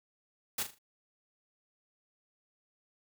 white noise with echo, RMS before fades -33 dBFS, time 0.58-0.63 s, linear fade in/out 5 ms, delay 39 ms, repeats 4, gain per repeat -9 dB, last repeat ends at 0.786 s, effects none

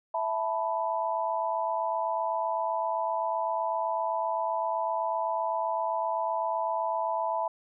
sine chord, E suspended fourth, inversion none, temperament equal, 659.3 / 880 / 987.8 Hz, E5 / A5 / B5, 0 / 0 / 0 cents, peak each -31 dBFS, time 0.14-7.48 s, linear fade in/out 5 ms, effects none

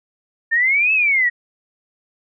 sine exponential two-way sweep, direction up then down, 1787 to 2637 to 1877 Hz, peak -13 dBFS, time 0.51-1.3 s, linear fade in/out 20 ms, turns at 0.93 s, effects none

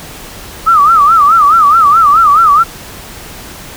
sine tone with vibrato, 1244.5 Hz, D#6, in tune, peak -3 dBFS, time 0.66-2.64 s, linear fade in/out 20 ms, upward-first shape sine, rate 4.7 Hz, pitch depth 160 cents each way, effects pink hiss -29 dBFS RMS until 3.76 s

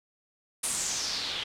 white noise with low-pass filter sweep, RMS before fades -32 dBFS, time 0.63-1.44 s, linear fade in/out 10 ms, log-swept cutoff 9600 to 3200 Hz, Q 3.8, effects none

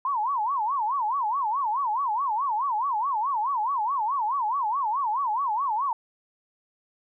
sine tone with vibrato, 977 Hz, B5, 19 cents flat, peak -23 dBFS, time 0.05-5.93 s, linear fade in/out 2 ms, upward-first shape sine, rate 4.7 Hz, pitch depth 270 cents each way, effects none

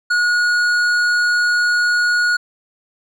sine tone with hard clipping, 1448 Hz, F#6, 38 cents flat, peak -15 dBFS, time 0.1-2.37 s, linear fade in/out 10 ms, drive 9 dB, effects none

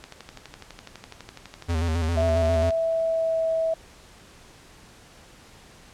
click train, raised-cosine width 0.2 ms, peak -22 dBFS, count 33, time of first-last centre 0.04-2.707 s, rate 12 Hz
square tone with vibrato, 82.41 Hz, E2, in tune, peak -23 dBFS, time 1.68-2.71 s, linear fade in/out 20 ms, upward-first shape square, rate 7.4 Hz, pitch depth 59 cents each way
sine tone with pitch glide, 659.3 to 649.8 Hz, E5 to E5, 0 to -25 cents, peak -21 dBFS, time 2.17-3.74 s, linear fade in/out 5 ms, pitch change -25 cents, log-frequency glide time 2.52-3.44 s
effects pink hiss -50 dBFS RMS until 5.93 s + low-pass 9000 Hz 12 dB/octave

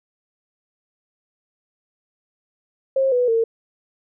sine tone with pitch steps, 535 / 493.4 / 455.1 Hz, C5 / B4 / A#4, +38 / -2 / -42 cents, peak -15 dBFS, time 2.96-3.44 s, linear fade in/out 5 ms, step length 160 ms, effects none

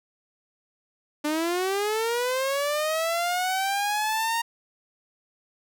sawtooth linear sweep, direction up, 293.7 to 932.3 Hz, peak -20 dBFS, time 1.24-4.42 s, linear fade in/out 10 ms, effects none

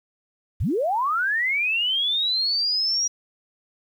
sine linear sweep, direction up, 49.25 to 5760 Hz, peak -20 dBFS, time 0.6-3.08 s, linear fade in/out 10 ms, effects 9-bit

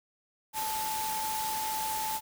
sine tone in noise, 873 Hz, A5, 14 cents flat, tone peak -32 dBFS, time 0.53-2.21 s, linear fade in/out 50 ms, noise white, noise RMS -36 dBFS, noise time 0.53-2.21 s, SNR +1 dB, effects none

